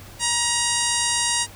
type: harmonic tone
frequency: 948 Hz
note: A#5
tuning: 29 cents sharp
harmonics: 1 / 2 / 3 / 4 / 5 / 6 / 7 / 8 / 9 / 10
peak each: -29 / -29 / -29 / -29 / -29 / -29 / -29 / -29 / -29 / -29 dBFS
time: 0.19-1.47 s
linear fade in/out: 50 ms
effects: added 98 Hz sine -46 dBFS peak until 1.55 s + pink hiss -44 dBFS RMS until 1.55 s